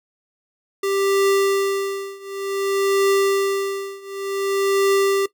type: tone with tremolo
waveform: square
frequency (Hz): 393.5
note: G4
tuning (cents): +7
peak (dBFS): -15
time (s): 0.83-5.26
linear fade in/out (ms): 5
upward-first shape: triangle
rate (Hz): 0.55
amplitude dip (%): 95
effects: noise-tail reverb RT60 0.1 s tail -17 dB re dry